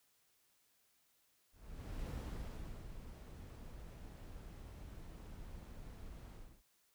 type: noise with ADSR envelope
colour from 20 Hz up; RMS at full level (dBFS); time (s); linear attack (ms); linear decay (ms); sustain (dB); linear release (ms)
brown; -42; 1.52-6.63; 570; 780; -9; 310
effects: white hiss -75 dBFS RMS until 6.94 s